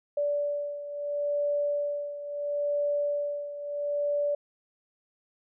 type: beating tone pair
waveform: sine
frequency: 580 / 580.74 Hz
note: D5 / D5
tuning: -22 / -20 cents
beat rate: 0.74 Hz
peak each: -28 / -33 dBFS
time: 0.17-4.35 s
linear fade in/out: 5 ms
effects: none